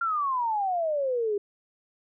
sine exponential sweep, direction down, 1399 to 398.7 Hz, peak -24 dBFS, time 0.01-1.38 s, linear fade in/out 5 ms, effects none

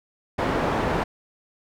white low-pass noise, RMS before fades -24 dBFS, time 0.38-1.04 s, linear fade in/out 10 ms, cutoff 910 Hz, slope 12 dB/octave, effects none

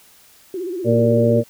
sine tone with vibrato, 360 Hz, F#4, 47 cents flat, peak -23 dBFS, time 0.54-1.41 s, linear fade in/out 2 ms, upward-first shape sine, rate 16 Hz, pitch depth 120 cents each way
harmonic tone, 116.54 Hz, A#2, in tune, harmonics 1 / 2 / 4 / 5, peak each -18 / -18 / -18 / -18 dBFS, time 0.84-1.44 s, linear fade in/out 50 ms
effects white hiss -50 dBFS RMS until 1.49 s

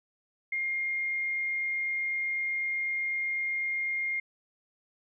sine tone, 2124 Hz, C7, 25 cents sharp, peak -28 dBFS, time 0.52-4.2 s, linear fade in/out 5 ms, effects none

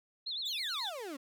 sine tone with vibrato, 3848 Hz, B7, 46 cents flat, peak -35 dBFS, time 0.26-0.9 s, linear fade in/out 10 ms, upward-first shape sine, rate 9.3 Hz, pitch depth 200 cents each way
35% pulse exponential sweep, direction down, 3951 to 259.3 Hz, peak -38 dBFS, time 0.45-1.17 s, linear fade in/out 10 ms
effects none

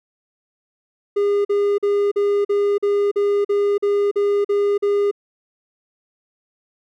triangle tone bursts, 406.4 Hz, G#4, 38 cents flat, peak -13 dBFS, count 12, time 1.16-5.113 s, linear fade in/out 10 ms, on 290 ms, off 43 ms, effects none

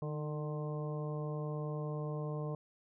harmonic tone with a mistuned harmonic, 150.4 Hz, D3, 42 cents sharp, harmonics 1 / 2 / 3 / 4 / 5 / 6 / 7, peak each -37 / -48 / -43 / -46 / -53 / -57 / -50 dBFS, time 0.02-2.55 s, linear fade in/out 2 ms, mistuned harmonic 2, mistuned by +59 cents, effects none

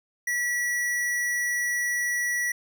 square tone, 1941 Hz, B6, 31 cents flat, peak -25 dBFS, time 0.27-2.52 s, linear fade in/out 5 ms, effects none

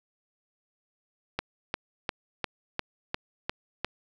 click train, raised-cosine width 0.3 ms, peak -12 dBFS, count 8, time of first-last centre 1.39-3.846 s, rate 2.85 Hz, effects none

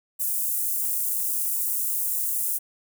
white high-pass noise, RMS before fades -26 dBFS, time 0.19-2.59 s, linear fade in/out 20 ms, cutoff 8600 Hz, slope 24 dB/octave, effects none

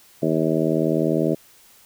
harmonic tone, 80 Hz, D#2, 49 cents sharp, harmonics 2 / 3 / 4 / 5 / 6 / 7 / 8, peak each -25 / -25 / -23 / -25 / -29 / -27 / -27 dBFS, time 0.22-1.35 s, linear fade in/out 10 ms, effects white hiss -52 dBFS RMS until 1.85 s

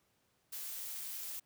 blue noise, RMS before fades -43 dBFS, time 0.52-1.4 s, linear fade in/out 10 ms, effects pink hiss -75 dBFS RMS until 1.45 s + high-pass 80 Hz 12 dB/octave

